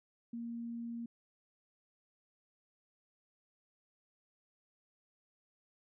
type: tone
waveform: sine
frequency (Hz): 233.8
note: A#3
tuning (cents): +5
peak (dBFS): -39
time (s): 0.33-1.06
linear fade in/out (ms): 5
effects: none